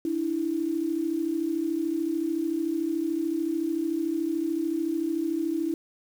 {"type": "tone pair together", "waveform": "sine", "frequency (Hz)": [296, 329.6], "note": ["D4", "E4"], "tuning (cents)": [14, 0], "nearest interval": "major second", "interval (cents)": 186, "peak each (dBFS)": [-30, -26], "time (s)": [0.05, 5.74], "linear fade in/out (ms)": 2, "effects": ["8-bit"]}